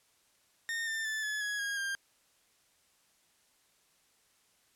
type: tone with pitch steps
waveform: 40% pulse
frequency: 1834 / 1792.1 / 1751.2 / 1711.2 / 1672.1 / 1633.9 / 1596.6 Hz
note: A#6 / A6 / A6 / A6 / G#6 / G#6 / G6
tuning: -29 / +31 / -9 / -49 / +11 / -29 / +31 cents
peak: -32 dBFS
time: 0.69-1.95 s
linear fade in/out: 0 ms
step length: 180 ms
effects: white hiss -69 dBFS RMS until 4.75 s + low-pass 11000 Hz 12 dB/octave